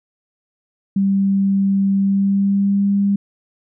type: tone with pitch glide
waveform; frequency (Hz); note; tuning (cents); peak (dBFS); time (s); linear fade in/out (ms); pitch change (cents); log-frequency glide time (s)
sine; 196 to 199.89; G3 to G3; 0 to +34; -13; 0.96-3.16; 5; +34; 1.97-2.92
effects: none